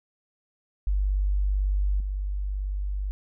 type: tone with level steps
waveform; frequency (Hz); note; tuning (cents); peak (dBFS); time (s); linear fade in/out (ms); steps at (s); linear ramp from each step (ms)
sine; 49; G1; 0; -21 / -26; 0.87-3.11; 0; 2; 2
effects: none